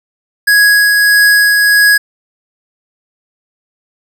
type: tone with tremolo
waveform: square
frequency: 1664 Hz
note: G#6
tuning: 3 cents sharp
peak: -5 dBFS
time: 0.47-1.98 s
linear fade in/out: 10 ms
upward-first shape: triangle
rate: 1.6 Hz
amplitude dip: 30%
effects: none